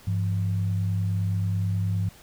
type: tone pair together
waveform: sine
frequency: 101 / 170.5 Hz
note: G#2 / F3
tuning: -48 / -41 cents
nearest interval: major sixth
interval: 907 cents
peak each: -23 / -31 dBFS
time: 0.07-2.09 s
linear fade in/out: 5 ms
effects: pink hiss -51 dBFS RMS until 2.22 s